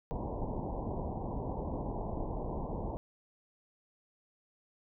pink low-pass noise, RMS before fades -37 dBFS, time 0.11-2.97 s, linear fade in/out 0 ms, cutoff 1000 Hz, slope 96 dB/octave, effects none

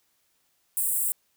pink high-pass noise, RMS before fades -26 dBFS, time 0.77-1.12 s, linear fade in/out 0 ms, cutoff 7900 Hz, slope 96 dB/octave, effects white hiss -70 dBFS RMS until 1.36 s

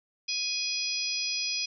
harmonic tone, 830 Hz, G#5, 1 cent flat, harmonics 3 / 4 / 5 / 6 / 7, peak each -34 / -39 / -39 / -31 / -37 dBFS, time 0.28-1.66 s, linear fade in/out 10 ms, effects none

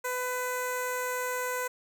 10% pulse tone with notch filter, 501 Hz, B4, 25 cents sharp, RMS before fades -32 dBFS, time 0.04-1.68 s, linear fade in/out 10 ms, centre 3200 Hz, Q 0.85, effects none

